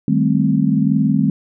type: chord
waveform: sine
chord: A half-diminished seventh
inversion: second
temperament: equal with one note detuned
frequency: 155.56 / 196 / 217.5 / 261.6 Hz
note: Eb3 / G3 / A3 / C4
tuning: 0 / 0 / -20 / 0 cents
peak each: -18 dBFS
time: 0.08-1.3 s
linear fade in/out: 2 ms
effects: none